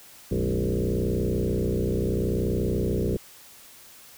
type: tone with frequency modulation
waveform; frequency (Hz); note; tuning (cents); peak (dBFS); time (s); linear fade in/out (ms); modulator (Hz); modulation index
sine; 138.2; C#3; -5; -22; 0.31-3.17; 5; 60.7; 5.6
effects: white hiss -49 dBFS RMS until 4.17 s